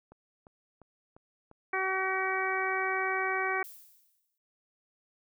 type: click train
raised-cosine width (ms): 1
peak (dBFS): -38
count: 5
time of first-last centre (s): 0.12-1.514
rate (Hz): 2.87
type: harmonic tone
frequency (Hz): 379.5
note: F#4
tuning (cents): +44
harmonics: 1 / 2 / 3 / 4 / 5 / 6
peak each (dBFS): -35 / -35 / -35 / -35 / -35 / -35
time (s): 1.73-3.63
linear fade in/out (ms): 5
type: noise with exponential decay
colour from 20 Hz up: violet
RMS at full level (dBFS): -45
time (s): 3.64-4.38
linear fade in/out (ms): 1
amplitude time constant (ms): 160
effects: none

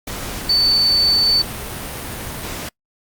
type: tone in noise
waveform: sine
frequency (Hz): 4519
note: C#8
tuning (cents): +33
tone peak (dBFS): -12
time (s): 0.49-1.42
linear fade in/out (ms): 5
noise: pink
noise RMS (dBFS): -28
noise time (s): 0.07-2.69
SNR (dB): +13
effects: noise-tail reverb RT60 0.1 s tail -26 dB re dry + Opus 48 kbps

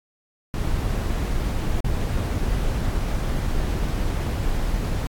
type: noise with dropouts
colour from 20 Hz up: brown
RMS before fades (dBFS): -23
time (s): 0.54-5.07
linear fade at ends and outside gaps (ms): 1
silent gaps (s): 1.805-1.845
effects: AAC 64 kbps

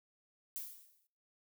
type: noise with exponential decay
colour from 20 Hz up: violet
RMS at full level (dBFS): -40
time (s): 0.56-1.07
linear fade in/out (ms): 0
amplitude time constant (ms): 110
effects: noise-tail reverb RT60 0.7 s tail -26 dB re dry

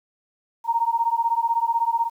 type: beating tone pair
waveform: sine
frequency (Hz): 919 / 935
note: A#5 / A#5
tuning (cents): -25 / +5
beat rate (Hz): 16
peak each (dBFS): -22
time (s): 0.64-2.1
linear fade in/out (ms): 50
effects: 9-bit

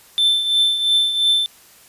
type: tone with tremolo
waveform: triangle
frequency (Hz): 3542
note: A7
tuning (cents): +11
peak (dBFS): -10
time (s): 0.18-1.46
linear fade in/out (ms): 0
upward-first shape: triangle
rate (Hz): 2.9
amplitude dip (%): 65
effects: white hiss -48 dBFS RMS until 1.88 s + resampled to 32000 Hz

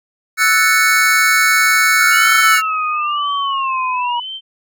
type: chord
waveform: square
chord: F# minor seventh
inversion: third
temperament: equal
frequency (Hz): 1318.5 / 1480 / 1760 / 2217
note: E6 / F#6 / A6 / C#7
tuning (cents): 0 / 0 / 0 / 0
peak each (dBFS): -18 / -16 / -19 / -15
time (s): 0.37-2.62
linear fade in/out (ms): 50
type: linear sweep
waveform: sine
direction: down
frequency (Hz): 1425 to 950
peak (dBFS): -16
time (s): 2-4.2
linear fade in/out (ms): 5
type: tone with vibrato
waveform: sine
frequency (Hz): 2794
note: F7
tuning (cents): 0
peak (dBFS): -24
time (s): 2.1-4.41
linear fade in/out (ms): 50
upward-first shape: sine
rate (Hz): 1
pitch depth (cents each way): 190
effects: none

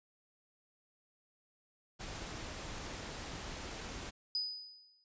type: noise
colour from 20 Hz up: pink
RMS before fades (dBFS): -44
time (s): 1.99-4.11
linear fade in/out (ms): 20
type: tone with exponential decay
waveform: sine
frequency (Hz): 4978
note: D#8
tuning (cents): 0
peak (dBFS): -31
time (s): 4.35-5.04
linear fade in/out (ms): 1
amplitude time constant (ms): 150
effects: resampled to 16000 Hz

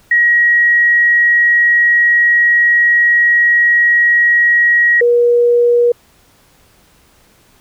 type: tone pair in turn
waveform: sine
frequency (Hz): 1900 / 478.9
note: A#6 / A#4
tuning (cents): +33 / +47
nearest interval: 2 octaves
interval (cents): 2386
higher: first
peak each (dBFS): -7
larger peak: neither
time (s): 0.11-5.01 / 5.01-5.92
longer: first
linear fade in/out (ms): 5
effects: pink hiss -50 dBFS RMS until 7.6 s

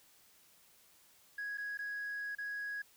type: tone with dropouts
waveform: sine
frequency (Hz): 1661.2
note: G#6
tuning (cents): 0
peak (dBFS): -36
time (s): 1.38-2.82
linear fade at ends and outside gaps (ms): 5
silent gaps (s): 1.574-1.581 / 1.774-1.789 / 2.351-2.384
effects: tanh soft clip ceiling -35 dBFS + white hiss -65 dBFS RMS until 2.96 s

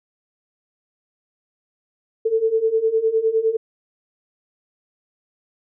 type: beating tone pair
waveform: sine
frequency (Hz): 440 / 449.8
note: A4 / A4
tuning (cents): 0 / +38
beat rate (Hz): 9.8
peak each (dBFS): -21 / -18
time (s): 2.25-3.57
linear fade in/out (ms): 10
effects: none

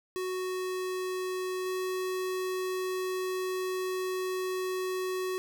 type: tone pair in turn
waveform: square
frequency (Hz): 370 / 371.4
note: F#4 / F#4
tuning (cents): 0 / +7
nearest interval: unison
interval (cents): 7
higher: second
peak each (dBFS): -32 / -31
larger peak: second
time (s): 0.16-1.66 / 1.66-5.38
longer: second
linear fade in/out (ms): 0
effects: none

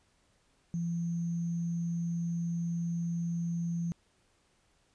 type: tone with sample-and-hold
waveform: sine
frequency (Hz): 170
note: F3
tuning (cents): -46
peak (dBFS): -30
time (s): 0.74-3.92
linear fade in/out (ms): 0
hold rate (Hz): 6300
effects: pink hiss -70 dBFS RMS until 4.94 s + resampled to 22050 Hz

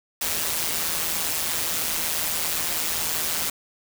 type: noise with amplitude modulation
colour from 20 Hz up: white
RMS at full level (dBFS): -23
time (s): 0.21-3.5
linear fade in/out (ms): 5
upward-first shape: sine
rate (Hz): 161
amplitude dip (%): 65
effects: none

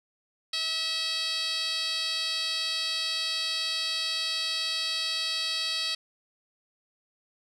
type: tone with band-pass filter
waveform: 10% pulse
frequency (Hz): 647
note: E5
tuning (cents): -32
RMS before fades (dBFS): -30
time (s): 0.53-5.95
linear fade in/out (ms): 5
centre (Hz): 4600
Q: 3.1
effects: none

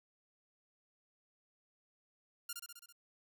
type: tone with echo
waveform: 5% pulse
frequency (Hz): 1404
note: F6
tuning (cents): +9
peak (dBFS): -28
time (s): 2.49-2.53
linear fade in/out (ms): 5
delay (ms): 66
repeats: 6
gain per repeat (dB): -3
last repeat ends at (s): 2.926
effects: none

